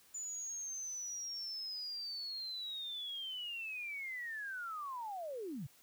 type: linear sweep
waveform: sine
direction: down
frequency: 7030 to 114.6 Hz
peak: -40 dBFS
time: 0.14-5.67 s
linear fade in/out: 10 ms
effects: white hiss -65 dBFS RMS until 5.82 s